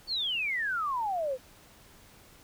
sine exponential sweep, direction down, 4561 to 492.4 Hz, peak -28 dBFS, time 0.07-1.38 s, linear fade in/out 50 ms, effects pink hiss -56 dBFS RMS until 2.43 s

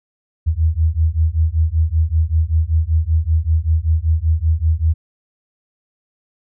sine beating tone pair, 77.7 / 82.9 Hz, D#2 / E2, -2 / +10 cents, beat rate 5.2 Hz, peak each -16 dBFS, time 0.46-4.94 s, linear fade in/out 20 ms, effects none

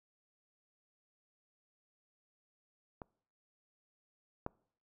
clicks, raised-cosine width 1 ms, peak -30 / -23 dBFS, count 2, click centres 3.018 / 4.464 s, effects noise-tail reverb RT60 0.6 s tail -25 dB re dry

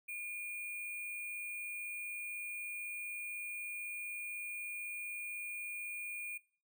sine tone with sample-and-hold, 2427 Hz, D#7, 44 cents flat, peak -40 dBFS, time 0.08-6.38 s, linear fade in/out 10 ms, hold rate 11025 Hz, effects noise-tail reverb RT60 0.4 s tail -19 dB re dry

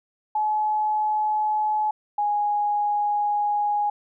sine tone pair in turn, 853 / 828.7 Hz, G#5 / G#5, +46 / -4 cents, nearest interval minor second, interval 50 cents, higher first, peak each -20 dBFS, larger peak neither, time 0.35-1.91 / 2.18-3.9 s, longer second, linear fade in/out 5 ms, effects none

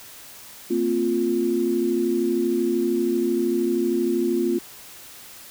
sine chord, Bb suspended second, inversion none, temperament equal with one note detuned, 228.7 / 261.6 / 349.2 Hz, Bb3 / C4 / F4, -33 / 0 / 0 cents, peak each -26 / -26 / -21 dBFS, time 0.7-4.59 s, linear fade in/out 10 ms, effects white hiss -43 dBFS RMS until 5.5 s

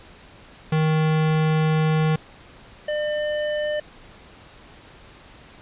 square tone pair in turn, 156.7 / 600.4 Hz, D#3 / D5, +13 / +38 cents, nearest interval octave + major seventh, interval 2325 cents, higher second, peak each -18 / -23 dBFS, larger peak first, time 0.72-2.16 / 2.88-3.8 s, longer first, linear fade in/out 5 ms, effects pink hiss -47 dBFS RMS until 5.61 s + resampled to 8000 Hz

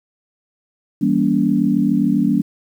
sine chord, E diminished seventh, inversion none, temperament just, 164.81 / 197.78 / 237.3 / 284.8 Hz, E3 / G3 / Bb3 / Db4, 0 / +16 / +31 / +47 cents, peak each -23 / -18 / -18 / -18 dBFS, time 1.01-2.42 s, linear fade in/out 10 ms, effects 8-bit

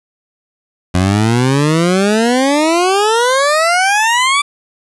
20% pulse exponential sweep, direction up, 88.1 to 1174.7 Hz, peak -5 dBFS, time 0.94-4.42 s, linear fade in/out 10 ms, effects resampled to 24000 Hz + 7-bit

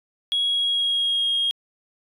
sine tone with pitch glide, 3322 to 3256 Hz, G#7 to G#7, 0 to -35 cents, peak -18 dBFS, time 0.32-1.51 s, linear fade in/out 0 ms, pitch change -35 cents, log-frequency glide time 0.42-1.3 s, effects tanh soft clip ceiling -16 dBFS

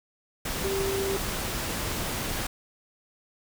sine tone in noise, 390 Hz, G4, 9 cents flat, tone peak -27 dBFS, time 0.64-1.17 s, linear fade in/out 5 ms, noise pink, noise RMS -31 dBFS, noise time 0.45-2.47 s, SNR +1 dB, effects none

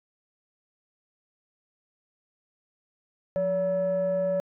sine tone pair together, 177.17 / 569 Hz, F3 / C#5, +25 / +45 cents, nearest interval octave + minor sixth, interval 2020 cents, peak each -31 / -22 dBFS, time 3.36-4.4 s, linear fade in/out 0 ms, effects tanh soft clip ceiling -20 dBFS

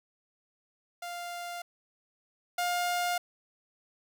sawtooth tone pair in turn, 698.5 / 707.4 Hz, F5 / F5, 0 / +22 cents, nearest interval unison, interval 22 cents, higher second, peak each -33 / -24 dBFS, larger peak second, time 1.02-1.62 / 2.58-3.18 s, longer neither, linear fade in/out 5 ms, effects none

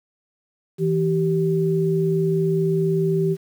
sine tone pair together, 162.9 / 387.4 Hz, E3 / G4, -20 / -20 cents, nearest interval octave + minor third, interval 1500 cents, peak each -20 dBFS, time 0.78-3.37 s, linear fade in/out 50 ms, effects 8-bit

